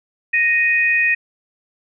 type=tone pair together; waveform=sine; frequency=1865 / 2489 Hz; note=A#6 / D#7; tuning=0 / 0 cents; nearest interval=perfect fourth; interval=500 cents; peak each=-16 dBFS; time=0.33-1.15 s; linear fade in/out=10 ms; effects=none